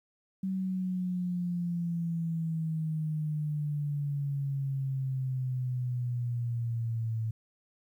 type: exponential sweep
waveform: sine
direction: down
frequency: 191 to 111.2 Hz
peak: -29 dBFS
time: 0.43-7.31 s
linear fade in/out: 5 ms
effects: 11-bit